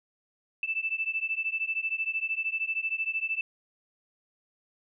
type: beating tone pair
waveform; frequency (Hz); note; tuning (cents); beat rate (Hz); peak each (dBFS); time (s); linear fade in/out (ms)
sine; 2637 / 2650; E7 / E7; 0 / +9; 13; -31; 0.63-3.41; 2
effects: none